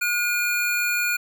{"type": "tone pair together", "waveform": "square", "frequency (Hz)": [1438.9, 2420], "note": ["F#6", "D#7"], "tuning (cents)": [-49, -49], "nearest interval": "major sixth", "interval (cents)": 900, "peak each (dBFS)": [-25, -24], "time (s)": [0.01, 1.17], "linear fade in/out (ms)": 10, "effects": []}